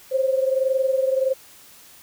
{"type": "tone pair together", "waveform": "sine", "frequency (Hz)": [523.3, 544.8], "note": ["C5", "C#5"], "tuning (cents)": [0, -30], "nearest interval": "minor second", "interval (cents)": 70, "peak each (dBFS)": [-19, -24], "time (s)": [0.11, 1.34], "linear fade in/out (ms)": 20, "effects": ["white hiss -48 dBFS RMS until 2.02 s"]}